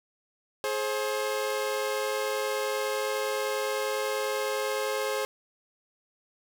sawtooth tone pair together, 422.8 / 532.7 Hz, G#4 / C5, +31 / +31 cents, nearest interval major third, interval 400 cents, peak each -27 / -26 dBFS, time 0.64-5.25 s, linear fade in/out 0 ms, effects none

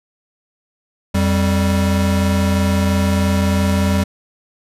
square tone pair together, 87.04 / 195.4 Hz, F2 / G3, -5 / -5 cents, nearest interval octave + major second, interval 1400 cents, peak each -17 dBFS, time 1.14-4.04 s, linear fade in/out 10 ms, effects resampled to 32000 Hz

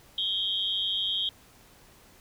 sine tone cluster, 3168 / 3361 / 3709 Hz, G7 / G#7 / A#7, +18 / +20 / -9 cents, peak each -29 / -31 / -33 dBFS, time 0.18-1.29 s, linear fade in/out 2 ms, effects pink hiss -56 dBFS RMS until 2.2 s

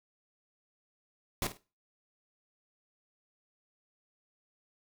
pink noise with echo, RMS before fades -32 dBFS, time 1.42-1.47 s, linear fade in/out 2 ms, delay 51 ms, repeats 2, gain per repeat -13 dB, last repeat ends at 1.572 s, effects noise-tail reverb RT60 0.3 s tail -17 dB re dry

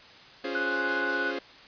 sawtooth chord, Db major seventh, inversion none, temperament equal, 277.2 / 349.2 / 415.3 / 523.3 Hz, Db4 / F4 / Ab4 / C5, 0 / 0 / 0 / 0 cents, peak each -32 dBFS, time 0.44-1.39 s, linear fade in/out 5 ms
sine tone with tremolo, 1480 Hz, F#6, in tune, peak -26 dBFS, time 0.55-1.31 s, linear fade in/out 2 ms, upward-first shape sine, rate 17 Hz, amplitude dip 35%
effects white hiss -50 dBFS RMS until 1.67 s + resampled to 11025 Hz

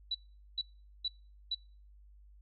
sine tone bursts, 3944 Hz, B7, 3 cents flat, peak -31 dBFS, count 4, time 0.11-1.548 s, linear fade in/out 5 ms, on 37 ms, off 430 ms, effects noise-tail reverb RT60 0.4 s tail -24 dB re dry + added 50 Hz sine -55 dBFS peak until 2.41 s

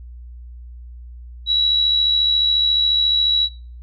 sine tone with amplitude modulation, 3900 Hz, B7, 23 cents flat, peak -12 dBFS, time 1.46-3.49 s, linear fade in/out 50 ms, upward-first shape sine, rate 74.2 Hz, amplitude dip 45%, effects noise-tail reverb RT60 0.4 s tail -23 dB re dry + added 60 Hz sine -34 dBFS peak until 3.82 s

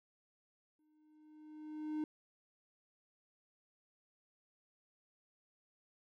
triangle tone with exponential growth, 306.4 Hz, D#4, 27 cents flat, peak -32 dBFS, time 0.79-2.04 s, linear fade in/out 2 ms, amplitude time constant 270 ms, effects none

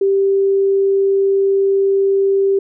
sine tone, 392 Hz, G4, in tune, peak -11 dBFS, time 0.01-2.59 s, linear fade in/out 5 ms, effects none

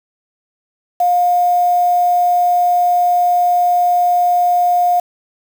sine tone with quantisation, 710 Hz, F5, 28 cents sharp, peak -10 dBFS, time 1-5 s, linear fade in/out 5 ms, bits 5, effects none

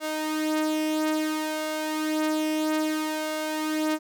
sawtooth tone with flanger, 310 Hz, D#4, 6 cents flat, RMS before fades -27 dBFS, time 0-3.99 s, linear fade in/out 50 ms, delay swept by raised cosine 1.8 to 3.6 ms, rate 0.6 Hz, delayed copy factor +0.55, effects none

